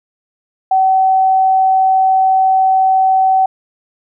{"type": "tone", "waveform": "sine", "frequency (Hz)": 761, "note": "F#5", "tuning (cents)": 48, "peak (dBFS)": -8, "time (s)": [0.71, 3.46], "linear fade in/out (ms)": 5, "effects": []}